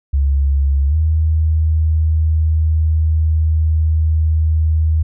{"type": "tone with pitch glide", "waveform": "sine", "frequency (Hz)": [69.5, 78.92], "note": ["C#2", "D#2"], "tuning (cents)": [5, 25], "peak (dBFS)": -11, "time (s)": [0.13, 5.03], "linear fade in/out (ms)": 10, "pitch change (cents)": 220, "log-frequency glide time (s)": [0.88, 0.95], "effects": []}